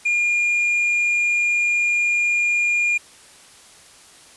triangle tone, 2416 Hz, D7, 48 cents sharp, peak -15 dBFS, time 0.05-2.98 s, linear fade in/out 10 ms, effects white hiss -47 dBFS RMS until 4.36 s + resampled to 24000 Hz

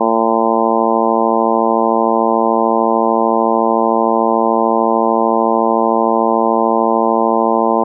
harmonic tone, 113.5 Hz, A#2, 46 cents flat, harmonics 2 / 3 / 4 / 5 / 6 / 7 / 8 / 9, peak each -19 / -19 / -19 / -19 / -19 / -19 / -19 / -19 dBFS, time 0-7.84 s, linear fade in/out 10 ms, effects none

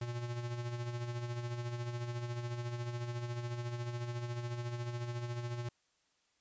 square tone with tremolo, 119.9 Hz, A#2, 49 cents sharp, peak -36 dBFS, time 0.01-5.69 s, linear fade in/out 5 ms, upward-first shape sine, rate 14 Hz, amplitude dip 50%, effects white hiss -75 dBFS RMS until 6.4 s + resampled to 16000 Hz

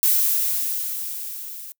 violet noise with level ramp, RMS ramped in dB -17 to -37 dBFS, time 0.03-1.72 s, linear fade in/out 0 ms, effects noise-tail reverb RT60 0.1 s tail -26 dB re dry

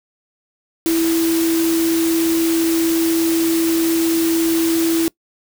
sine tone in noise, 329.6 Hz, E4, in tune, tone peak -14 dBFS, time 0.86-5.08 s, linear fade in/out 0 ms, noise white, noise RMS -25 dBFS, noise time 0.86-5.08 s, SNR +8 dB, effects noise-tail reverb RT60 0.1 s tail -23 dB re dry

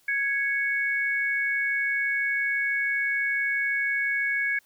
sine tone pair together, 1661.2 / 2217 Hz, G#6 / C#7, 0 / 0 cents, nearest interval perfect fourth, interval 500 cents, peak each -26 dBFS, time 0.08-4.59 s, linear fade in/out 5 ms, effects white hiss -63 dBFS RMS until 4.65 s

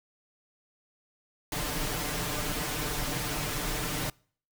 pink noise with comb filter, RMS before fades -32 dBFS, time 1.52-4.1 s, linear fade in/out 2 ms, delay 6.7 ms, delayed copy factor +0.8, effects noise-tail reverb RT60 0.5 s tail -26 dB re dry

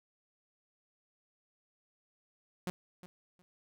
sawtooth tone with echo, 180.5 Hz, F#3, 43 cents flat, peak -30 dBFS, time 2.67-2.7 s, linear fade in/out 0 ms, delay 360 ms, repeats 2, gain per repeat -15 dB, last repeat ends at 3.42 s, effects none

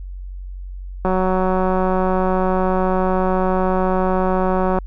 click train, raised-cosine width 1 ms, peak -6 dBFS, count 696, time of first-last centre 1.05-4.787 s, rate 186 Hz, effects added 46 Hz sine -28 dBFS peak until 4.86 s

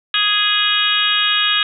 harmonic tone, 415.3 Hz, G#4, in tune, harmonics 3 / 4 / 5 / 6 / 7 / 8 / 9, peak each -23 / -21 / -30 / -22 / -20 / -19 / -21 dBFS, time 0.14-1.63 s, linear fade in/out 2 ms, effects none

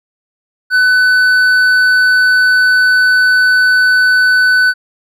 sine tone with hard clipping, 1500 Hz, F#6, 23 cents sharp, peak -8 dBFS, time 0.7-4.74 s, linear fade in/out 50 ms, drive 5 dB, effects none

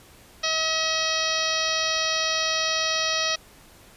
harmonic tone with a mistuned harmonic, 639 Hz, D#5, 46 cents sharp, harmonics 1 / 2 / 3 / 4 / 5 / 6 / 7 / 8 / 9, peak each -31 / -31 / -31 / -31 / -31 / -31 / -31 / -31 / -31 dBFS, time 0.43-3.36 s, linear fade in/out 10 ms, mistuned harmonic 7, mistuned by -16 cents, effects pink hiss -51 dBFS RMS until 3.96 s + resampled to 32000 Hz

